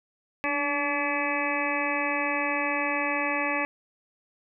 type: harmonic tone with a mistuned harmonic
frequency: 286.7 Hz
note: D4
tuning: 42 cents flat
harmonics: 1 / 2 / 3 / 4 / 6 / 7 / 8 / 9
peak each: -33 / -33 / -33 / -33 / -33 / -33 / -33 / -33 dBFS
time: 0.44-3.65 s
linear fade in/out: 0 ms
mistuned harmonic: 1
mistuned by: +44 cents
effects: none